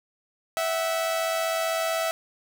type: tone pair together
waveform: sawtooth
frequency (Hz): 655 / 750.8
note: E5 / F#5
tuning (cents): -11 / +25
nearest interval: major second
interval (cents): 236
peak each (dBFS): -21 / -29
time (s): 0.57-2.11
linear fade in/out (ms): 0
effects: none